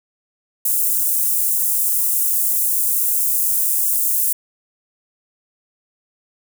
white high-pass noise, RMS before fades -18 dBFS, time 0.65-4.33 s, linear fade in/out 5 ms, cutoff 8500 Hz, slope 24 dB/octave, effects none

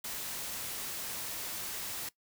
white noise, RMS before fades -39 dBFS, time 0.04-2.09 s, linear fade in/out 5 ms, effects noise-tail reverb RT60 0.1 s tail -19 dB re dry

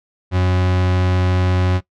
40% pulse tone, 91.4 Hz, F#2, 21 cents flat, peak -13 dBFS, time 0.31-1.81 s, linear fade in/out 50 ms, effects noise-tail reverb RT60 0.1 s tail -19 dB re dry + low-pass 4000 Hz 12 dB/octave

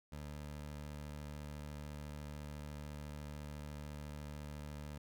20% pulse tone, 74 Hz, D2, 14 cents sharp, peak -40 dBFS, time 0.12-4.98 s, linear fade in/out 5 ms, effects none

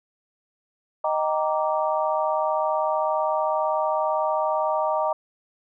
sine chord, Eb major seventh, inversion none, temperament just, 622.3 / 777.8 / 933.4 / 1166.7 Hz, Eb5 / G5 / Bb5 / D6, 0 / -14 / +2 / -12 cents, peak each -24 / -28 / -26 / -29 dBFS, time 1.04-5.13 s, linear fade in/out 5 ms, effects none

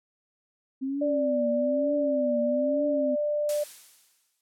sine tone with vibrato, 261.6 Hz, C4, in tune, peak -27 dBFS, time 0.81-3.16 s, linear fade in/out 20 ms, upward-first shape triangle, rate 1.1 Hz, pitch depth 180 cents each way
sine tone with pitch glide, 587.3 to 592.8 Hz, D5 to D5, 0 to +16 cents, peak -24 dBFS, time 1.01-3.64 s, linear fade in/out 10 ms, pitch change +16 cents, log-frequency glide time 1.91-3 s
blue noise with exponential decay, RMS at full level -33 dBFS, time 3.49-4.41 s, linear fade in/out 1 ms, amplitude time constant 200 ms
effects low-pass 11000 Hz 12 dB/octave

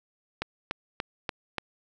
click train, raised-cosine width 0.3 ms, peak -13 dBFS, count 5, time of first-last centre 0.42-1.583 s, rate 3.44 Hz, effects none

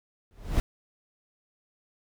brown noise with exponential growth, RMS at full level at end -20 dBFS, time 0.31-0.6 s, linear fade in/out 0 ms, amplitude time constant 63 ms, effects none

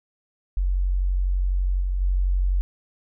sine tone with level steps, 46.02 Hz, F#1, 9 cents flat, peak -19 / -21 / -18 dBFS, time 0.57-2.61 s, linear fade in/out 0 ms, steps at 1.8 / 2 s, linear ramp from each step 20 ms, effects none

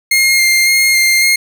sawtooth tone with vibrato, 2123 Hz, C7, 25 cents sharp, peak -5 dBFS, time 0.11-1.36 s, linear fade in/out 5 ms, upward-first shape square, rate 1.8 Hz, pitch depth 12 cents each way, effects 7-bit

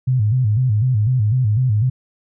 sine tone with vibrato, 116.5 Hz, A#2, 1 cent flat, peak -13 dBFS, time 0.07-1.9 s, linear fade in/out 10 ms, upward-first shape square, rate 4 Hz, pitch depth 170 cents each way, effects none

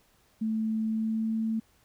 sine tone with pitch glide, 220 to 222.4 Hz, A3 to A3, 0 to +19 cents, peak -26 dBFS, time 0.41-1.6 s, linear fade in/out 10 ms, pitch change +19 cents, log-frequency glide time 0.85-1.36 s, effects pink hiss -65 dBFS RMS until 1.84 s

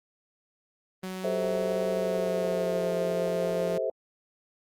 sawtooth tone with pitch glide, 186.6 to 176.13 Hz, F#3 to F3, +15 to +15 cents, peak -29 dBFS, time 1.03-3.78 s, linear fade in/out 5 ms, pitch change -100 cents, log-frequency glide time 1.88-2.99 s
sine chord, A minor seventh, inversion third, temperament equal with one note detuned, 392 / 440 / 523.3 / 649.1 Hz, G4 / A4 / C5 / E5, 0 / 0 / 0 / -27 cents, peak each -35 / -33 / -30 / -31 dBFS, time 1.24-3.9 s, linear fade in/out 2 ms
effects Opus 32 kbps

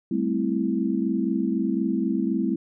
sine chord, A minor seventh, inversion third, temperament equal, 196 / 220 / 261.6 / 329.6 Hz, G3 / A3 / C4 / E4, 0 / 0 / 0 / 0 cents, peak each -27 dBFS, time 0.11-2.56 s, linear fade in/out 5 ms, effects none

